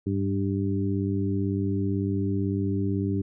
harmonic tone with a mistuned harmonic, 98 Hz, G2, in tune, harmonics 1 / 2 / 3 / 4, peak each -27 / -29 / -29 / -33 dBFS, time 0.06-3.22 s, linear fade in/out 10 ms, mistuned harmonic 1, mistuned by +36 cents, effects none

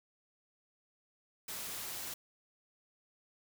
white noise, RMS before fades -42 dBFS, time 1.48-2.14 s, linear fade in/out 5 ms, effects none

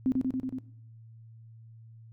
sine tone with echo, 259.2 Hz, C4, 16 cents flat, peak -22 dBFS, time 0.06-0.12 s, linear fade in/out 0 ms, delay 93 ms, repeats 5, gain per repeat -2 dB, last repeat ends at 0.585 s, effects noise-tail reverb RT60 0.7 s tail -19 dB re dry + added 113 Hz sine -48 dBFS peak until 2.12 s

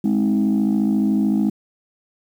sine chord, Ab major, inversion none, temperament equal with one note detuned, 207.7 / 261.6 / 316.9 Hz, Ab3 / C4 / Eb4, 0 / 0 / +32 cents, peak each -16 / -20 / -21 dBFS, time 0.04-1.5 s, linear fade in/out 5 ms, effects tanh soft clip ceiling -11 dBFS + 8-bit

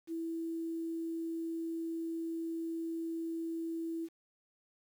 sine tone with quantisation, 329.6 Hz, E4, in tune, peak -35 dBFS, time 0.07-4.09 s, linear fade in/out 50 ms, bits 10, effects none

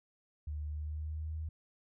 sine tone with pitch glide, 75 to 78.77 Hz, D2 to D#2, +37 to +22 cents, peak -36 dBFS, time 0.47-1.49 s, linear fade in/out 5 ms, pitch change +85 cents, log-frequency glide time 0.67-1.37 s, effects none

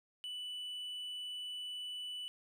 triangle tone, 2974 Hz, F#7, 8 cents sharp, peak -39 dBFS, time 0.24-2.28 s, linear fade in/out 0 ms, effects none

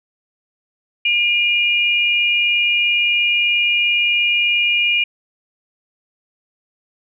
sine tone pair together, 2414 / 2857 Hz, D7 / F7, +47 / +39 cents, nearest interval minor third, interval 292 cents, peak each -15 / -18 dBFS, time 1.05-5.04 s, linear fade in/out 5 ms, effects none

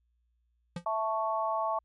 square tone with exponential decay, 173.1 Hz, F3, 15 cents flat, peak -31 dBFS, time 0.76-0.85 s, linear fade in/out 5 ms, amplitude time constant 19 ms
sine chord, A major, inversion second, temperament equal, 659.3 / 880 / 1108.7 Hz, E5 / A5 / C#6, 0 / 0 / 0 cents, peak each -32 dBFS, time 0.86-1.79 s, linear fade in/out 5 ms
effects added 59 Hz sine -70 dBFS peak until 1.84 s + MP3 48 kbps

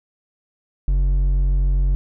sine tone with hard clipping, 46.25 Hz, F#1, in tune, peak -16 dBFS, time 0.88-1.95 s, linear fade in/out 0 ms, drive 5 dB, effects none

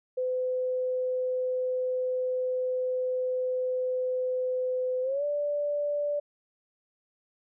sine tone with pitch glide, 508 to 583.5 Hz, B4 to D5, +49 to -11 cents, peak -26 dBFS, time 0.17-6.2 s, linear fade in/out 10 ms, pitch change +240 cents, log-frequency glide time 5.02-5.24 s, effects none

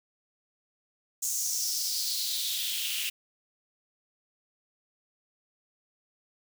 white noise with high-pass filter sweep, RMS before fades -31 dBFS, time 1.22-3.1 s, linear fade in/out 10 ms, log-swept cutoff 6900 to 2700 Hz, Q 4.2, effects none

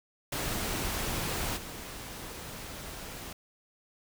pink noise with level steps, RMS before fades -33 / -42 dBFS, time 0.32-3.33 s, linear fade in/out 5 ms, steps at 1.56 s, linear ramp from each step 20 ms, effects none

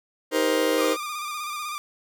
40% pulse chord, C minor seventh, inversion first, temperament just, 314 / 392.4 / 470.9 / 523.3 Hz, Eb4 / G4 / Bb4 / C5, +16 / +2 / +18 / 0 cents, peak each -25 / -29 / -24 / -24 dBFS, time 0.31-0.97 s, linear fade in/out 50 ms
sawtooth tone with vibrato, 1200 Hz, D6, 37 cents sharp, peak -26 dBFS, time 0.78-1.78 s, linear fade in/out 0 ms, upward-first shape square, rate 16 Hz, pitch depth 35 cents each way
effects none

